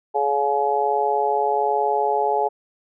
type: harmonic tone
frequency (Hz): 141.2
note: C#3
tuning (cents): +32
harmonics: 3 / 4 / 5 / 6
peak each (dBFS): -23 / -27 / -24 / -21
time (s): 0.14-2.49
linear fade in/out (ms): 20
effects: none